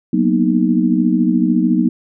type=chord; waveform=sine; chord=B major seventh; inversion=second; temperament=equal; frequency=185 / 233.1 / 246.9 / 311.1 Hz; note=F#3 / A#3 / B3 / D#4; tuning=0 / 0 / 0 / 0 cents; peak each=-17 dBFS; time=0.13-1.89 s; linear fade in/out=5 ms; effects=none